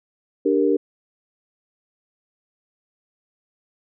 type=chord; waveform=sine; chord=G minor; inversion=second; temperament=equal; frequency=293.7 / 392 / 466.2 Hz; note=D4 / G4 / Bb4; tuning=0 / 0 / 0 cents; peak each=-20 dBFS; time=0.45-0.77 s; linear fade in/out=10 ms; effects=none